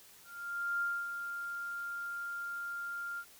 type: tone with ADSR envelope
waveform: sine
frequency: 1396.9 Hz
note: F6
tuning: in tune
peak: -30 dBFS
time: 0.24-3.25 s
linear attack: 570 ms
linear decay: 260 ms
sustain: -7 dB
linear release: 63 ms
effects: white hiss -58 dBFS RMS until 3.39 s